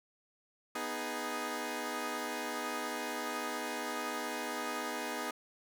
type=chord; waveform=10% pulse; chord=G# minor; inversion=first; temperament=equal; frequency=246.9 / 311.1 / 415.3 Hz; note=B3 / D#4 / G#4; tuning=0 / 0 / 0 cents; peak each=-32 dBFS; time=0.75-5.31 s; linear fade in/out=5 ms; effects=none